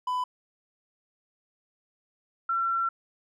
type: tone pair in turn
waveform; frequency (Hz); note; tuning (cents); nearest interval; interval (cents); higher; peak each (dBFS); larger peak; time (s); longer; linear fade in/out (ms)
triangle / sine; 1000 / 1355.5; B5 / E6; +21 / +48; perfect fourth; 527; second; -24; neither; 0.07-0.24 / 2.49-2.89; second; 5
effects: none